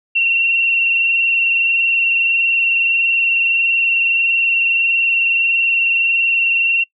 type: tone with frequency modulation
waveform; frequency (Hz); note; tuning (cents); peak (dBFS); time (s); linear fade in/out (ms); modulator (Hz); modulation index
sine; 2730; F7; -40; -12; 0.15-6.84; 10; 21.6; 1.8
effects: noise-tail reverb RT60 0.1 s tail -23 dB re dry